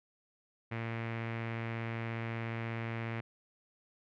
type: tone with low-pass filter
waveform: sawtooth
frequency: 114.6 Hz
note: A#2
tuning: 29 cents flat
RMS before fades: -38 dBFS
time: 0.71-3.21 s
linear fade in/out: 10 ms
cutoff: 2200 Hz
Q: 3.1
effects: none